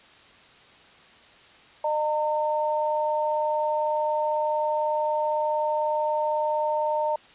sine tone pair together, 608 / 911 Hz, D#5 / A#5, -40 / -40 cents, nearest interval perfect fifth, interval 700 cents, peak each -25 dBFS, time 1.84-7.16 s, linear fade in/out 5 ms, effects white hiss -52 dBFS RMS until 7.34 s + resampled to 8000 Hz

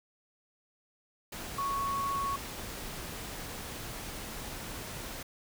sine tone in noise, 1108.7 Hz, C#6, in tune, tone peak -30 dBFS, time 1.58-2.36 s, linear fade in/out 5 ms, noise pink, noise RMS -41 dBFS, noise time 1.32-5.23 s, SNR +8 dB, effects none

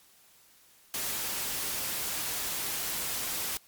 white noise, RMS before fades -33 dBFS, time 0.94-3.57 s, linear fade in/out 0 ms, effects white hiss -60 dBFS RMS until 3.67 s + MP3 96 kbps

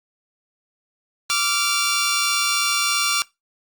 10% pulse tone pair together, 1165 / 1385.4 Hz, D6 / F6, -14 / -14 cents, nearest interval minor third, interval 300 cents, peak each -13 dBFS, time 1.3-3.22 s, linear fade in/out 0 ms, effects noise-tail reverb RT60 0.2 s tail -21 dB re dry + Opus 48 kbps

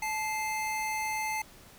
square tone pair together, 866.9 / 2093 Hz, A5 / C7, -26 / 0 cents, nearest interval octave + minor third, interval 1526 cents, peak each -33 / -35 dBFS, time 0.02-1.42 s, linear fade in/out 5 ms, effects pink hiss -54 dBFS RMS until 1.78 s

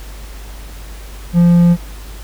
triangle tone, 173 Hz, F3, 16 cents flat, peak -4 dBFS, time 1.33-1.77 s, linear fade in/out 50 ms, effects added 50 Hz sine -29 dBFS peak until 2.23 s + pink hiss -38 dBFS RMS until 2.23 s

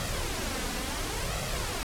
pink noise with flanger, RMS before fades -32 dBFS, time 0-1.83 s, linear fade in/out 0 ms, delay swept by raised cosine 1.5 to 4.1 ms, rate 0.71 Hz, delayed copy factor +0.55, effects low-pass 11000 Hz 12 dB/octave

